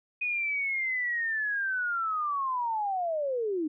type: linear sweep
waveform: sine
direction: down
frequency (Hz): 2489 to 293.7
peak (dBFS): -27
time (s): 0.21-3.68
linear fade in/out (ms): 10
effects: none